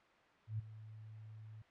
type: tone with ADSR envelope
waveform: sine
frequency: 108.8 Hz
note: A2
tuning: 19 cents flat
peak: -35 dBFS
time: 0.47-1.62 s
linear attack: 120 ms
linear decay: 13 ms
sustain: -15 dB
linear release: 4 ms
effects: white hiss -66 dBFS RMS until 1.7 s + low-pass 2000 Hz 12 dB/octave